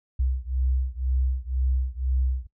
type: beating tone pair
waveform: sine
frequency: 63.6 / 65.6 Hz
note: C2 / C2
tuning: -48 / +5 cents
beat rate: 2 Hz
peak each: -24 / -25 dBFS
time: 0.19-2.47 s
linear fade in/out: 10 ms
effects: noise-tail reverb RT60 0.1 s tail -22 dB re dry + tanh soft clip ceiling -15 dBFS